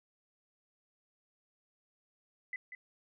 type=tone with echo; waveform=sine; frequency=2009 Hz; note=B6; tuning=29 cents sharp; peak=-36 dBFS; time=2.53-2.56 s; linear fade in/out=2 ms; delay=190 ms; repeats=1; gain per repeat=-8 dB; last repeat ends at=2.75 s; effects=none